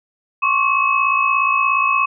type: tone cluster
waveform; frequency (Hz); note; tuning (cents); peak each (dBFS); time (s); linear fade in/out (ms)
sine; 1080 / 1137 / 2570; C#6 / C#6 / E7; -45 / +44 / -45; -18; 0.42-2.06; 10
effects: none